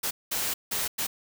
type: noise bursts at uneven times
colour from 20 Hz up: white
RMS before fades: -29 dBFS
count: 4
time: 0.03-0.11 / 0.31-0.54 / 0.71-0.88 / 0.98-1.07 s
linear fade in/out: 10 ms
effects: none